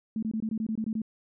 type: tone bursts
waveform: sine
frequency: 220 Hz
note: A3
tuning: in tune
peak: -27 dBFS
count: 10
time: 0.16-1.018 s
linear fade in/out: 2 ms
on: 66 ms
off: 22 ms
effects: none